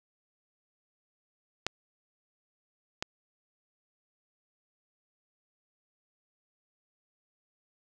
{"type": "clicks", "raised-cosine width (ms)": 0.2, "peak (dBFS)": [-11, -14], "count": 2, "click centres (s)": [1.666, 3.025], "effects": []}